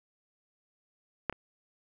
clicks, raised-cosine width 0.5 ms, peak -13 / -28 dBFS, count 2, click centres 1.297 / 1.326 s, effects none

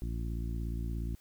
harmonic tone, 57 Hz, A#1, 38 cents flat, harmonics 1 / 2 / 3 / 4 / 5 / 6, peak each -34 / -40 / -44 / -46 / -48 / -50 dBFS, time 0.02-1.15 s, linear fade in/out 0 ms, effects white hiss -65 dBFS RMS until 1.2 s

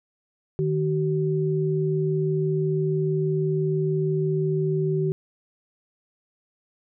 sine tone pair together, 154.18 / 380.3 Hz, D#3 / F#4, -15 / +48 cents, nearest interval octave + major third, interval 1563 cents, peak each -23 / -24 dBFS, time 0.59-5.12 s, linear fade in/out 0 ms, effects none

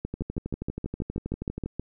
two click trains, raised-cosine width 3 ms, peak -17 / -19 dBFS, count 12 / 20, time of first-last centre 0.05-1.796 / 0.14-1.66 s, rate 6.3 / 12.5 Hz, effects none

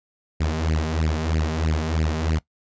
sawtooth tone with flanger, 78.9 Hz, D#2, 25 cents sharp, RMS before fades -23 dBFS, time 0.4-2.39 s, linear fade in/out 10 ms, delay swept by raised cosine 0.41 to 4.91 ms, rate 3.1 Hz, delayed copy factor +0.9, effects noise-tail reverb RT60 0.1 s tail -20 dB re dry + resampled to 16000 Hz

